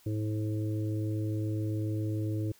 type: harmonic tone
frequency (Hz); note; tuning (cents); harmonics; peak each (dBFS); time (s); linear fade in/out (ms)
107.2; A2; -45; 1 / 3 / 4 / 5; -30 / -35 / -44 / -46; 0.06-2.52; 5
effects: white hiss -61 dBFS RMS until 2.59 s

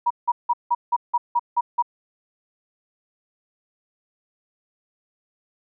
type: tone bursts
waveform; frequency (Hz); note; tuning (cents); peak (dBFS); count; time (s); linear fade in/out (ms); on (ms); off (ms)
sine; 958; A#5; +47; -16; 9; 0.06-1.825; 10; 45; 170
effects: none

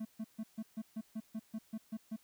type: tone bursts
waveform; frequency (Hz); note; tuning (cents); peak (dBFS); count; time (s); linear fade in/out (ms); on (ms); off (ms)
triangle; 220; A3; 0; -35; 12; 0-2.164; 10; 52; 140
effects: white hiss -68 dBFS RMS until 2.23 s

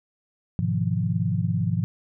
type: chord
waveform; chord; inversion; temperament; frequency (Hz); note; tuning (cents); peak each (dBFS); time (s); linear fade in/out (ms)
sine; F half-diminished seventh; first; just; 104.77 / 125.72 / 157.15 / 174.61; Ab2 / Cb3 / Eb3 / F3; +16 / +31 / +18 / 0; -26 / -28 / -28 / -26; 0.59-1.84; 0
effects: none

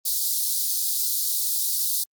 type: high-pass noise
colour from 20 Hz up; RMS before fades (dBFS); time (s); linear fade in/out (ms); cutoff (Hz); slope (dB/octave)
white; -24; 0.05-2.04; 10; 3900; 48
effects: Opus 32 kbps

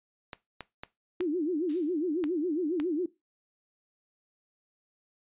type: clicks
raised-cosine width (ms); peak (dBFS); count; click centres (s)
0.3; -22; 6; 0.332 / 0.607 / 0.835 / 1.207 / 2.24 / 2.8
type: tone with vibrato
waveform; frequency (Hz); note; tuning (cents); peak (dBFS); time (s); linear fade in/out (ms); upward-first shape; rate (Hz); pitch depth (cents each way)
sine; 328.2; E4; -8; -26; 1.2-3.06; 5; sine; 7.3; 220
type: noise with exponential decay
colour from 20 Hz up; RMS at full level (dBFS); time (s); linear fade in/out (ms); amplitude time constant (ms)
violet; -33; 1.69-2.04; 5; 75
effects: noise-tail reverb RT60 0.2 s tail -18 dB re dry + resampled to 8000 Hz

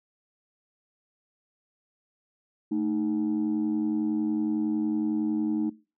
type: tone pair together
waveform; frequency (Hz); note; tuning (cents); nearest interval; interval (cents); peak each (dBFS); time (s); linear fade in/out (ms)
sine; 220 / 310.9; A3 / D#4; 0 / -1; tritone; 599; -27 / -25; 2.71-5.7; 10
effects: noise-tail reverb RT60 0.3 s tail -20 dB re dry + tanh soft clip ceiling -20 dBFS

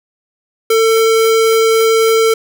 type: tone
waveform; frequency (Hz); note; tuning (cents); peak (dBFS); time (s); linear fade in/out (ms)
square; 448.2; A4; +32; -9; 0.7-2.34; 5
effects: none

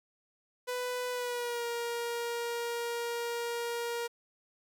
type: tone with pitch glide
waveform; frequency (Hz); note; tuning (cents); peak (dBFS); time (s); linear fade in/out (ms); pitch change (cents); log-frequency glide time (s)
sawtooth; 496.8 to 471.4; B4 to A#4; +10 to +19; -29; 0.67-4.08; 20; -91; 1.11-1.65
effects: 11-bit

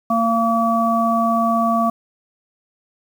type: harmonic tone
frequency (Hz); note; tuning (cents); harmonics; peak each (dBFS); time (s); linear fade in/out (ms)
229; A#3; -31; 1 / 3 / 5; -19 / -19 / -19; 0.1-1.9; 5
effects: 7-bit

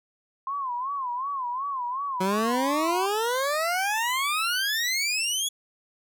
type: tone with vibrato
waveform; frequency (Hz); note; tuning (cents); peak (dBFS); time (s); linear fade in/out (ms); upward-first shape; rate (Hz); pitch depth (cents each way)
sine; 1046.5; C6; 0; -27; 0.47-3.06; 2; sine; 2.7; 150
type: exponential sweep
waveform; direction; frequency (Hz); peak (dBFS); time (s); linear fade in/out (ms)
20% pulse; up; 182.2 to 3414; -19; 2.2-5.49; 10
effects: none

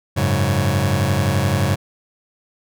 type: chord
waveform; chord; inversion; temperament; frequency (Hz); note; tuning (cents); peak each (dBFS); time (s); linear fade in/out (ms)
sawtooth; F# suspended second; none; just; 92.5 / 104.06 / 138.75; F#2 / G#2 / C#3; 0 / +4 / +2; -16; 0.16-1.76; 20
effects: none

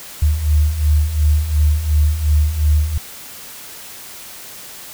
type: beating tone pair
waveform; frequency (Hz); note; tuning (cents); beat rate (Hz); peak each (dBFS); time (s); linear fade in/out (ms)
sine; 73.5 / 76.3; D2 / D#2; +2 / -33; 2.8; -18 / -13; 0.22-2.98; 5
effects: white hiss -35 dBFS RMS until 4.93 s

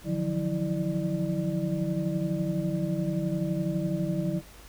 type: tone cluster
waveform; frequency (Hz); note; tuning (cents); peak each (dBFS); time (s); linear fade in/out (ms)
sine; 149.2 / 169.9 / 181.7 / 324.7 / 595; D3 / F3 / F#3 / E4 / D5; +28 / -47 / -31 / -26 / +22; -32 / -33 / -30 / -33 / -36; 0.04-4.42; 50
effects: added 50 Hz sine -51 dBFS peak until 4.68 s + pink hiss -51 dBFS RMS until 4.68 s

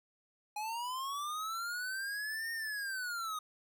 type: linear two-way sweep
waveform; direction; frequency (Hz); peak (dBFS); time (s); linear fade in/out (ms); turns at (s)
square; up then down; 828 to 1845 to 1233; -37; 0.56-3.39; 5; 2.52
effects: none

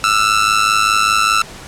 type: tone with amplitude modulation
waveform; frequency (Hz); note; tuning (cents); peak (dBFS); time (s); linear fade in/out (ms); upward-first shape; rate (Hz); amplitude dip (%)
sawtooth; 1331; E6; +16; -4; 0.04-1.42; 0; sine; 105; 80
effects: pink hiss -34 dBFS RMS until 1.67 s + low-pass 9000 Hz 12 dB/octave

